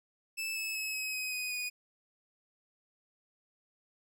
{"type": "tone with pitch steps", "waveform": "sawtooth", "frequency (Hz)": [2630, 2603, 2576, 2549, 2523, 2497, 2471], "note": ["E7", "E7", "E7", "D#7", "D#7", "D#7", "D#7"], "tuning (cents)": [-5, -22, -41, 41, 23, 6, -13], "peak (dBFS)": -31, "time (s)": [0.37, 1.7], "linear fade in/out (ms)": 20, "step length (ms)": 190, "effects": []}